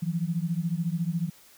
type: beating tone pair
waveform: sine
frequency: 162.9 / 176.9 Hz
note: E3 / F3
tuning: -20 / +23 cents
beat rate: 14 Hz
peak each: -28 / -29 dBFS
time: 0.02-1.3 s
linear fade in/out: 10 ms
effects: white hiss -55 dBFS RMS until 1.57 s